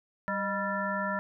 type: harmonic tone with a mistuned harmonic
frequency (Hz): 195.5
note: G3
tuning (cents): -4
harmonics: 1 / 3 / 5 / 7 / 9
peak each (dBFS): -35 / -35 / -35 / -35 / -35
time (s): 0.28-1.19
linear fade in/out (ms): 0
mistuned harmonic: 3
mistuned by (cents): +77
effects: none